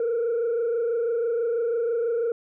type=tone with frequency modulation; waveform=sine; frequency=466.2 Hz; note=A#4; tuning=in tune; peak=-20 dBFS; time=0-2.32 s; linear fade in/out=2 ms; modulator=26.1 Hz; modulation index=0.66; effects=tanh soft clip ceiling -20 dBFS